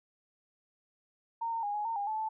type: tone with pitch steps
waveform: sine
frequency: 920 / 913 / 820 / 836 / 912 / 810 / 869 / 876 Hz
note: A#5 / A#5 / G#5 / G#5 / A#5 / G#5 / A5 / A5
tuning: -23 / -36 / -22 / +11 / -38 / -43 / -22 / -8 cents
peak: -31 dBFS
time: 1.41-2.29 s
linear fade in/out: 10 ms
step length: 110 ms
effects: none